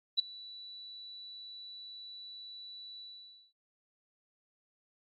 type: tone with ADSR envelope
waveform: sine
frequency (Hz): 3951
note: B7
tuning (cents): 0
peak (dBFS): -22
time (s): 0.17-3.53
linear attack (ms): 23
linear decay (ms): 9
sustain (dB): -23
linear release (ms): 530
effects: AAC 32 kbps